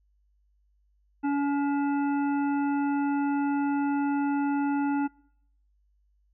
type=harmonic tone with a mistuned harmonic; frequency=283.6 Hz; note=C#4; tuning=40 cents sharp; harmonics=1 / 3 / 5 / 7 / 9; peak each=-24 / -32 / -39 / -49 / -47 dBFS; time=1.23-5.08 s; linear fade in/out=20 ms; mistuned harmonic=9; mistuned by=+45 cents; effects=noise-tail reverb RT60 0.7 s tail -25 dB re dry + added 50 Hz sine -64 dBFS peak until 6.33 s